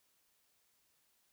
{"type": "silence", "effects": ["white hiss -75 dBFS RMS until 1.32 s"]}